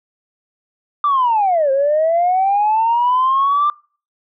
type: linear two-way sweep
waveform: sine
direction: down then up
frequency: 1191 to 530 to 1191 Hz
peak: -11 dBFS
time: 1.04-3.7 s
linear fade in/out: 2 ms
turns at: 1.71 s
effects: noise-tail reverb RT60 0.4 s tail -24 dB re dry + tanh soft clip ceiling -8 dBFS